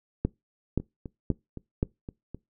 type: two click trains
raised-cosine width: 3 ms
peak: -24 / -11 dBFS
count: 7 / 4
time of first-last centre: 0.8-2.346 / 0.25-1.829 s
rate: 3.88 / 1.9 Hz
effects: noise-tail reverb RT60 0.2 s tail -23 dB re dry